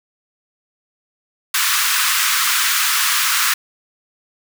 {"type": "high-pass noise", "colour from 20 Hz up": "pink", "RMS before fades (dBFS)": -17, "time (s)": [1.54, 3.54], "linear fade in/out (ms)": 5, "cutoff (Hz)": 1100, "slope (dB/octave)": 48, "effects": []}